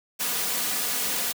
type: noise with comb filter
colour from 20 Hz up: white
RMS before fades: -27 dBFS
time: 0.19-1.33 s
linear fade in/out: 20 ms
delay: 4.1 ms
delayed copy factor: +0.5
effects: high-pass 100 Hz 12 dB/octave